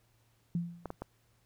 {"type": "tone with exponential decay", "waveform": "sine", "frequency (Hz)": 171.6, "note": "F3", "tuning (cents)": -30, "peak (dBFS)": -27, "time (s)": [0.55, 0.95], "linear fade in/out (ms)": 2, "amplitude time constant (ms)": 85}
{"type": "clicks", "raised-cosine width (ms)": 1, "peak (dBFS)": -24, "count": 3, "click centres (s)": [0.857, 0.904, 1.02]}
{"effects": ["added 114 Hz sine -70 dBFS peak until 1.45 s", "pink hiss -72 dBFS RMS until 1.45 s"]}